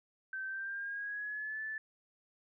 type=tone with pitch glide; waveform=sine; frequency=1548 to 1747.6 Hz; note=G6 to A6; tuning=-22 to -12 cents; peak=-37 dBFS; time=0.33-1.78 s; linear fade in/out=2 ms; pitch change=+210 cents; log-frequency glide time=0.46-1.61 s; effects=none